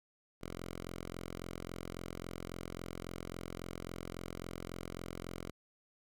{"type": "tone", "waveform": "5% pulse", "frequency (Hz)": 43.65, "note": "F1", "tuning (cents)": 0, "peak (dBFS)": -31, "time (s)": [0.41, 5.51], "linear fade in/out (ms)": 10, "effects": []}